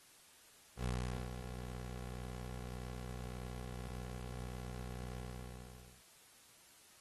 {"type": "tone with ADSR envelope", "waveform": "20% pulse", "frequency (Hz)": 61.74, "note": "B1", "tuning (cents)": 0, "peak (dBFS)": -30, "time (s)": [0.76, 6.03], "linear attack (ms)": 97, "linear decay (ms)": 440, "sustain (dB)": -9, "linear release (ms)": 860, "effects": ["white hiss -63 dBFS RMS until 7 s", "AAC 32 kbps"]}